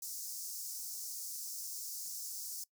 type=high-pass noise; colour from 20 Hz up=pink; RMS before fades=-43 dBFS; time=0.02-2.64 s; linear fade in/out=5 ms; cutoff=5100 Hz; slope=48 dB/octave; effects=noise-tail reverb RT60 0.1 s tail -21 dB re dry